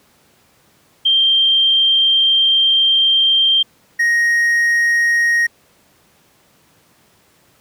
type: tone pair in turn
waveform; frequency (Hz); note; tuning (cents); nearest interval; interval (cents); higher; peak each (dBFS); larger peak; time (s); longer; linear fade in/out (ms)
sine / triangle; 3166 / 1873.7; G7 / A#6; +17 / +8; major sixth; 909; first; -10; neither; 1.05-3.63 / 3.99-5.47; first; 10
effects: pink hiss -54 dBFS RMS until 7.6 s + high-pass 100 Hz 12 dB/octave